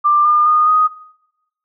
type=tone with pitch steps; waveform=sine; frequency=1186 / 1206 / 1226.4 / 1247.1 Hz; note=D6 / D6 / D#6 / D#6; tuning=+17 / +46 / -25 / +4 cents; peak=-9 dBFS; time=0.04-0.88 s; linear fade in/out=20 ms; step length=210 ms; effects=noise-tail reverb RT60 1.0 s tail -26 dB re dry